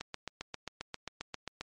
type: click train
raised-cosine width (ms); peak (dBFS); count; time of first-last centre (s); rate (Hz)
0.2; -20; 13; 0.01-1.61; 7.5
effects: MP3 48 kbps